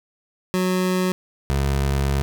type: tone pair in turn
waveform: 25% pulse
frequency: 184 / 68.92 Hz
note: F#3 / C#2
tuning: -9 / -9 cents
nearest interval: octave + perfect fourth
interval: 1700 cents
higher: first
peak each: -15 dBFS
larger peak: neither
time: 0.54-1.12 / 1.5-2.22 s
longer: second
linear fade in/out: 0 ms
effects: none